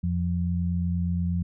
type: tone pair together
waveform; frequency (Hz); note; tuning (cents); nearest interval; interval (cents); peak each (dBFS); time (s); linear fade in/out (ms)
sine; 86.1 / 174.61; F2 / F3; -24 / 0; octave; 1224; -26; 0.03-1.43; 10
effects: none